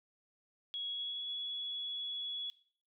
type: tone with pitch glide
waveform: sine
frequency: 3333 to 3378 Hz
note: G#7 to G#7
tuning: +5 to +29 cents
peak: -37 dBFS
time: 0.74-2.5 s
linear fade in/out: 0 ms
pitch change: +24 cents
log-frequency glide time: 0.88-1.29 s
effects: noise-tail reverb RT60 0.5 s tail -17 dB re dry